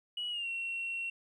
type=tone with pitch glide; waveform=sine; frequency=2924 to 2728 Hz; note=F#7 to F7; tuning=-21 to -41 cents; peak=-33 dBFS; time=0.17-1.1 s; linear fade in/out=5 ms; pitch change=-120 cents; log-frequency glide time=0.3-0.48 s; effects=tanh soft clip ceiling -30 dBFS + 12-bit